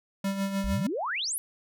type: tone with tremolo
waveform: square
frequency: 196 Hz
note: G3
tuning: in tune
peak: -26 dBFS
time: 0.24-0.87 s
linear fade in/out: 5 ms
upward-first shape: sine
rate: 6.6 Hz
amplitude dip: 55%
type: exponential sweep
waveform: sine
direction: up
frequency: 43.22 to 11930 Hz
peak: -28 dBFS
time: 0.64-1.38 s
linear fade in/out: 0 ms
effects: none